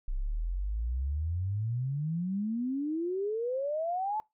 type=exponential sweep; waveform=sine; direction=up; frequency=30.95 to 880 Hz; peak=-29 dBFS; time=0.08-4.2 s; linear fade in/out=0 ms; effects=noise-tail reverb RT60 0.2 s tail -24 dB re dry